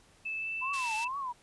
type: tone with pitch glide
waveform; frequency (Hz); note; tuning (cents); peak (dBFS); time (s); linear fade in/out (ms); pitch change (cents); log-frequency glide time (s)
sine; 2625 to 2651; E7 to E7; -8 to +9; -33; 0.25-1.08; 10; +17; 0.37-0.5
type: tone with vibrato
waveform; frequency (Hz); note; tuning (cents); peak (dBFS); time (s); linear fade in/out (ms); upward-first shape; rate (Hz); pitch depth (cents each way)
sine; 987.8; B5; 0; -33; 0.61-1.33; 20; triangle; 2.2; 260
type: band-pass noise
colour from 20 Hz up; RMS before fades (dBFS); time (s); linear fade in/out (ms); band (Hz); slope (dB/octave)
pink; -43; 0.73-1.05; 10; 2800 to 9800; 12
effects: pink hiss -62 dBFS RMS until 1.42 s + resampled to 24000 Hz